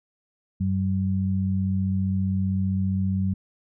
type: tone pair together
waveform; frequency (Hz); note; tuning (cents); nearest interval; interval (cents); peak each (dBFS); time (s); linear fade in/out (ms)
sine; 95.3 / 190.6; G2 / G3; -48 / -48; octave; 1200; -24; 0.6-3.34; 10
effects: none